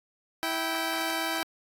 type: tone pair together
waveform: 10% pulse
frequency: 326.7 / 777 Hz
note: E4 / G5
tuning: -15 / -16 cents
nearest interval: octave + minor third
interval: 1499 cents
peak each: -22 / -23 dBFS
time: 0.43-1.43 s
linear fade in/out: 0 ms
effects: AAC 64 kbps